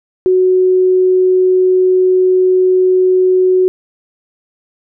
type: tone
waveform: sine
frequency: 370 Hz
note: F#4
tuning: in tune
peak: -7 dBFS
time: 0.26-3.68 s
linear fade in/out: 0 ms
effects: none

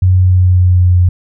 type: tone with pitch glide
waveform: sine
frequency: 92.2 to 89.47 Hz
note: F#2 to F2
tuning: -6 to +42 cents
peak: -5 dBFS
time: 0.02-1.09 s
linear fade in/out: 5 ms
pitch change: -52 cents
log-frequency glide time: 0.15-0.95 s
effects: none

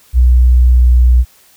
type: tone with pitch glide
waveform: sine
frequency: 61.74 to 61.28 Hz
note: B1 to B1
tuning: 0 to -13 cents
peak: -4 dBFS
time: 0.13-1.25 s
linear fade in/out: 50 ms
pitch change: -13 cents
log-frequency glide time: 0.74-0.81 s
effects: white hiss -47 dBFS RMS until 1.56 s

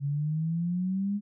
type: exponential sweep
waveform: sine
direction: up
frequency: 138.8 to 207.7 Hz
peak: -26 dBFS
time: 0-1.21 s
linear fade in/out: 50 ms
effects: none

